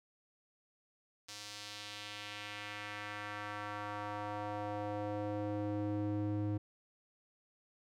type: tone with band-pass filter sweep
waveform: square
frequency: 103.83 Hz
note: G#2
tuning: in tune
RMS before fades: -40 dBFS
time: 1.28-6.58 s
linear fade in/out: 10 ms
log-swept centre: 5400 to 230 Hz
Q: 1.4
effects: none